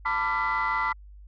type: tone cluster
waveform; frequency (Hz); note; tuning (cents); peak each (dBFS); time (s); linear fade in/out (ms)
sine; 893 / 999 / 1173 / 1377 / 1999; A5 / B5 / D6 / F6 / B6; +25 / +20 / -2 / -25 / +20; -29; 0.05-0.93; 10
effects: tanh soft clip ceiling -18 dBFS + added 50 Hz sine -44 dBFS peak until 1.27 s